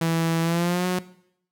sawtooth tone with pitch glide, 164.81 to 181.81 Hz, E3 to F#3, 0 to -30 cents, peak -17 dBFS, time 0.01-0.99 s, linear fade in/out 5 ms, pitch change +170 cents, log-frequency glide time 0.42-0.86 s, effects noise-tail reverb RT60 0.7 s tail -18 dB re dry

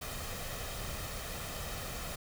pink noise with comb filter, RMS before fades -40 dBFS, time 0.01-2.16 s, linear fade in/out 10 ms, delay 1.6 ms, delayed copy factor +0.5, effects none

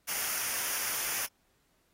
white noise with comb filter, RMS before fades -33 dBFS, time 0.07-1.27 s, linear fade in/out 20 ms, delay 0.25 ms, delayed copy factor -0.6, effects pink hiss -72 dBFS RMS until 1.93 s + AAC 48 kbps

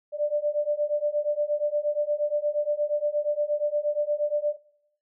sine beating tone pair, 587.3 / 595.8 Hz, D5 / D5, 0 / +25 cents, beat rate 8.5 Hz, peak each -26 / -26 dBFS, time 0.12-4.57 s, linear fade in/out 50 ms, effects noise-tail reverb RT60 0.7 s tail -17 dB re dry

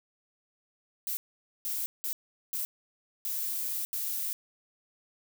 violet noise bursts at uneven times, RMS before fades -33 dBFS, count 6, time 1.07-1.17 / 1.65-1.86 / 2.04-2.13 / 2.53-2.65 / 3.25-3.85 / 3.93-4.33 s, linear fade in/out 0 ms, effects none

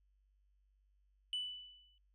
sine tone with exponential decay, 2982 Hz, F#7, 13 cents sharp, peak -32 dBFS, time 1.33-1.98 s, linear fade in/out 1 ms, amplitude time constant 140 ms, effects tanh soft clip ceiling -34 dBFS + added 49 Hz sine -70 dBFS peak until 2.14 s

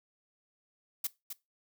blue noise with echo, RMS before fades -32 dBFS, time 1.04-1.07 s, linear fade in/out 5 ms, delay 260 ms, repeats 1, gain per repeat -8 dB, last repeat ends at 1.33 s, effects noise-tail reverb RT60 0.2 s tail -19 dB re dry

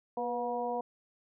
harmonic tone with a mistuned harmonic, 240 Hz, B3, 49 cents flat, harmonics 1 / 2 / 3 / 4, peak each -41 / -35 / -35 / -38 dBFS, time 0.17-0.81 s, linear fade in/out 5 ms, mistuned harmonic 2, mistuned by +34 cents, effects none

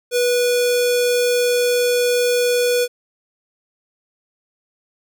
square tone with notch filter, 488.6 Hz, B4, 19 cents flat, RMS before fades -17 dBFS, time 0.11-2.88 s, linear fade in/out 50 ms, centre 1000 Hz, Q 0.56, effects none

